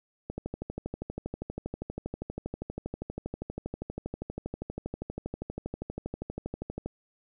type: click train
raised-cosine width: 2 ms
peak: -21 dBFS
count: 83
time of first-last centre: 0.3-6.86 s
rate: 12.5 Hz
effects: none